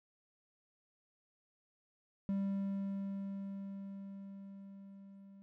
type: tone with level ramp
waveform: triangle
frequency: 196.6 Hz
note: G3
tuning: 5 cents sharp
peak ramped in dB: -30 to -52 dBFS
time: 2.29-5.42 s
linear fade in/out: 0 ms
effects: none